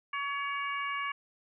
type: harmonic tone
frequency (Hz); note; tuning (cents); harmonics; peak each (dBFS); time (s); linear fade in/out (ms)
564; C#5; +30; 2 / 3 / 4 / 5; -34 / -39 / -37 / -43; 0.13-1.12; 5
effects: none